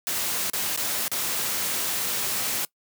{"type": "noise with dropouts", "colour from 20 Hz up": "white", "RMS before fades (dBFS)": -27, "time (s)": [0.07, 2.65], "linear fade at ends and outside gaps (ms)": 0, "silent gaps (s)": [[0.499, 0.534], [0.762, 0.775], [1.08, 1.116]], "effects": ["noise-tail reverb RT60 0.1 s tail -22 dB re dry", "high-pass 100 Hz 12 dB/octave"]}